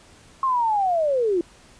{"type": "linear sweep", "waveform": "sine", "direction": "down", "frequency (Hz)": [1083, 329.6], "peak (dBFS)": -18, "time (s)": [0.43, 1.41], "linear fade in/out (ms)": 2, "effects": ["pink hiss -51 dBFS RMS until 1.79 s", "resampled to 22050 Hz"]}